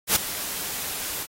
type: noise with ADSR envelope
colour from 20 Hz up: white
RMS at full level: -17 dBFS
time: 0.07-1.27 s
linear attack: 88 ms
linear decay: 8 ms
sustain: -14 dB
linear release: 52 ms
effects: AAC 48 kbps